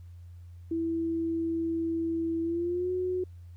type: tone with pitch glide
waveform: sine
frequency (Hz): 329.6 to 365.7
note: E4 to F#4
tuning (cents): 0 to -20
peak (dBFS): -27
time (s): 0.71-3.24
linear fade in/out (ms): 5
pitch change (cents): +180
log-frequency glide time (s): 2.42-2.91
effects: added 87 Hz sine -44 dBFS peak until 3.56 s + pink hiss -71 dBFS RMS until 3.56 s